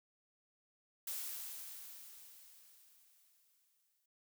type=noise with exponential decay; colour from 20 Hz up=blue; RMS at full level=-41 dBFS; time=1.07-4.06 s; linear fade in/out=5 ms; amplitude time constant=650 ms; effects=none